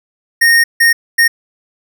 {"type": "tone bursts at uneven times", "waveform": "square", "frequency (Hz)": 1851, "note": "A#6", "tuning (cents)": -13, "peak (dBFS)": -7, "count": 3, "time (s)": [[0.41, 0.64], [0.8, 0.93], [1.18, 1.28]], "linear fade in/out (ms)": 10, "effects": []}